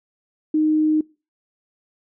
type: tone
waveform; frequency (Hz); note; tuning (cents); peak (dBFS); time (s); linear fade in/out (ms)
sine; 309.1; D#4; -11; -15; 0.54-1.01; 5
effects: noise-tail reverb RT60 0.3 s tail -23 dB re dry